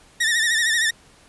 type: tone with vibrato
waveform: sawtooth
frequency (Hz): 1828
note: A#6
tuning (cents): -34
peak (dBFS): -14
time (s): 0.2-0.91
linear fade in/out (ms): 10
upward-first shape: sine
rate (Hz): 13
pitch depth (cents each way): 76
effects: pink hiss -52 dBFS RMS until 1.28 s + resampled to 24000 Hz